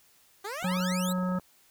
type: exponential sweep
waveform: 15% pulse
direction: up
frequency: 380.3 to 4186 Hz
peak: -28 dBFS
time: 0.44-1.13 s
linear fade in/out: 10 ms
type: clicks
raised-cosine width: 1 ms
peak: -32 dBFS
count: 12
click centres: 0.627 / 0.718 / 0.77 / 0.803 / 0.92 / 1.087 / 1.183 / 1.232 / 1.29 / 1.321 / 1.353 / 1.397 s
type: harmonic tone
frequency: 182.8 Hz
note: F#3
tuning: 21 cents flat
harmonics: 1 / 3 / 5 / 7 / 9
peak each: -27 / -36 / -42 / -37 / -47 dBFS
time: 0.64-1.39 s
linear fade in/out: 5 ms
effects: white hiss -62 dBFS RMS until 1.7 s